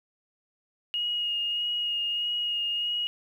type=tone with vibrato; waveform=sine; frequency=2869 Hz; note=F7; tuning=46 cents sharp; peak=-26 dBFS; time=0.94-3.07 s; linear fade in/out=0 ms; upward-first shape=sine; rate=1.6 Hz; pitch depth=16 cents each way; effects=10-bit